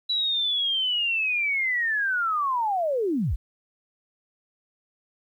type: linear sweep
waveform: sine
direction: down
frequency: 3951 to 30.87 Hz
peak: -22 dBFS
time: 0.09-3.36 s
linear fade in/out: 10 ms
effects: 10-bit